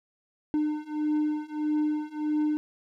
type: beating tone pair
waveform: triangle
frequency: 301.6 / 303.2 Hz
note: D4 / D#4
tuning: +46 / -45 cents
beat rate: 1.6 Hz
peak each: -27 / -26 dBFS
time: 0.54-2.57 s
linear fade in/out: 0 ms
effects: none